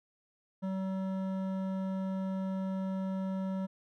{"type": "tone with hard clipping", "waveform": "sine", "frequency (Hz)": 190.3, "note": "F#3", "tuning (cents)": 49, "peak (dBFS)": -34, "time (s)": [0.62, 3.67], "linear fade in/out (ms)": 20, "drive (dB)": 12, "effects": []}